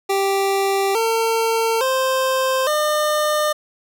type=tone with pitch steps; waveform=25% pulse; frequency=392 / 452.9 / 523.3 / 604.5 Hz; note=G4 / A#4 / C5 / D5; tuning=0 / -50 / 0 / +50 cents; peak=-13 dBFS; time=0.09-3.53 s; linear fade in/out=10 ms; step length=860 ms; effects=none